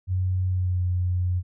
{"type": "tone with pitch glide", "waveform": "sine", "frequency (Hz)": [92.4, 89.98], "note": ["F#2", "F#2"], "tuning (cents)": [-2, -48], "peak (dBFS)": -21, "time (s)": [0.07, 1.43], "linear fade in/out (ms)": 50, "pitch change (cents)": -46, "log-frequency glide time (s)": [0.48, 0.82], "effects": []}